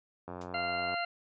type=click train; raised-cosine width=1 ms; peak=-27 dBFS; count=60; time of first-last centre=0.28-0.941 s; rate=89.2 Hz
type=noise with exponential decay; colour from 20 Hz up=white; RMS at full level=-46 dBFS; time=0.41-0.5 s; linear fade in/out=5 ms; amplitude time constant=19 ms
type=harmonic tone; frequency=693 Hz; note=F5; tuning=14 cents flat; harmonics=1 / 2 / 3 / 4 / 6; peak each=-34 / -37 / -39 / -40 / -42 dBFS; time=0.54-1.05 s; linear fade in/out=5 ms
effects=high-pass 80 Hz 12 dB/octave + resampled to 16000 Hz